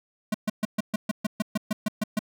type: tone bursts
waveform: square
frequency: 213.4 Hz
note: G#3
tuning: 47 cents sharp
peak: -23 dBFS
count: 13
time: 0.32-2.192 s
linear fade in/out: 5 ms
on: 24 ms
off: 130 ms
effects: none